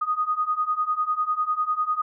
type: beating tone pair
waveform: sine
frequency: 1236 / 1246 Hz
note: D#6 / D#6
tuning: -12 / +2 cents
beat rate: 10 Hz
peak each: -26 / -24 dBFS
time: 0.01-2.02 s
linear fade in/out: 10 ms
effects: none